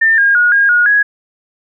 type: tone with pitch steps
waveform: sine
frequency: 1797 / 1622 / 1446 / 1625 / 1443 / 1665 Hz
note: A6 / G#6 / F#6 / G#6 / F#6 / G#6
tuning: +36 / -41 / -40 / -38 / -44 / +4 cents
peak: -7 dBFS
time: 0.01-1.03 s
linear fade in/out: 10 ms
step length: 170 ms
effects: none